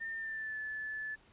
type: tone with pitch glide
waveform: sine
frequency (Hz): 1807 to 1736.4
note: A6 to A6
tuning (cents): +46 to -23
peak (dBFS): -37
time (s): 0-1.16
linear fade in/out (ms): 20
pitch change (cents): -69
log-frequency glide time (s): 0.15-0.58
effects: pink hiss -64 dBFS RMS until 1.32 s + resampled to 8000 Hz